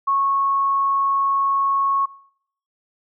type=tone; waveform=sine; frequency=1100 Hz; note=C#6; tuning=14 cents flat; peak=-16 dBFS; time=0.07-2.06 s; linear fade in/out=10 ms; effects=noise-tail reverb RT60 0.7 s tail -23 dB re dry